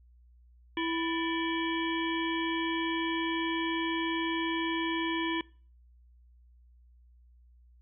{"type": "harmonic tone with a mistuned harmonic", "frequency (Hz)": 329.6, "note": "E4", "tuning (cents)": 0, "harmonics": [1, 3, 5, 7, 9, 10], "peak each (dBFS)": [-31, -36, -38, -39, -41, -41], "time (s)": [0.77, 5.41], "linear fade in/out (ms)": 2, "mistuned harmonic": 5, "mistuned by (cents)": 120, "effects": ["noise-tail reverb RT60 0.4 s tail -23 dB re dry", "added 60 Hz sine -56 dBFS peak until 7.81 s"]}